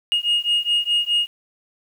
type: beating tone pair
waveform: sine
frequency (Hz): 2858 / 2862.8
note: F7 / F7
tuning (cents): +39 / +42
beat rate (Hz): 4.8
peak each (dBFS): -19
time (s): 0.12-1.27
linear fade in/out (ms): 0
effects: tanh soft clip ceiling -13 dBFS + 8-bit